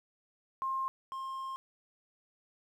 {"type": "tone pair in turn", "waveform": ["sine", "triangle"], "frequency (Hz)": [1063, 1063], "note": ["C6", "C6"], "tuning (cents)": [27, 27], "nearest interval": "unison", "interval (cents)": 0, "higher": "neither", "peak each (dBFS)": [-31, -35], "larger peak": "first", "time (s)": [[0.62, 0.88], [1.12, 1.56]], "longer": "second", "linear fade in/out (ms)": 0, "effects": ["11-bit"]}